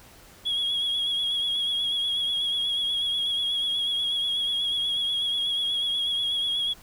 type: tone with vibrato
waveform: sine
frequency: 3322 Hz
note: G#7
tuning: in tune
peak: -22 dBFS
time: 0.45-6.74 s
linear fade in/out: 20 ms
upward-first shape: triangle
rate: 8.2 Hz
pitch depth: 43 cents each way
effects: tanh soft clip ceiling -21 dBFS + pink hiss -51 dBFS RMS until 6.82 s